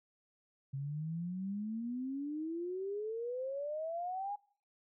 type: exponential sweep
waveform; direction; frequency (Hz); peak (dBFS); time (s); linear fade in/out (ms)
sine; up; 134.2 to 830; -36; 0.73-4.36; 10
effects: noise-tail reverb RT60 0.5 s tail -24 dB re dry